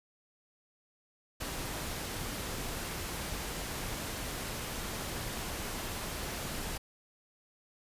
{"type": "noise", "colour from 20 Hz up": "pink", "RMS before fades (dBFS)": -38, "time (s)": [1.4, 6.78], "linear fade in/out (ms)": 10, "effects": ["resampled to 32000 Hz"]}